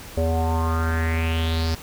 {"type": "tone with low-pass filter sweep", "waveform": "square", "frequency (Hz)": 81.5, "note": "E2", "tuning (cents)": -19, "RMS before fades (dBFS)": -22, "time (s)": [0.17, 1.75], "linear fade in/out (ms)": 5, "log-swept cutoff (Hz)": [540, 5200], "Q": 5.1, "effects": ["pink hiss -40 dBFS RMS until 1.82 s"]}